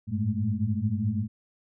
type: tone cluster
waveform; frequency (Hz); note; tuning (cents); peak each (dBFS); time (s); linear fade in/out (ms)
sine; 97.8 / 106.8 / 111.8 / 207.8 / 220.4; G2 / G#2 / A2 / G#3 / A3; -4 / +49 / +28 / +1 / +3; -31; 0.07-1.28; 50
effects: none